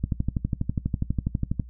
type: click train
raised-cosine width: 5 ms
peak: -12 dBFS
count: 20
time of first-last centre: 0.04-1.597 s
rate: 12.2 Hz
effects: noise-tail reverb RT60 0.1 s tail -17 dB re dry + added 60 Hz sine -40 dBFS peak until 1.69 s